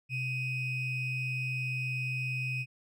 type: ring-modulated tone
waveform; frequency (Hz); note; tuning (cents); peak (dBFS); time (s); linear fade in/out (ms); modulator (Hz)
triangle; 1318.5; E6; 0; -26; 0.09-2.66; 50; 1190
effects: none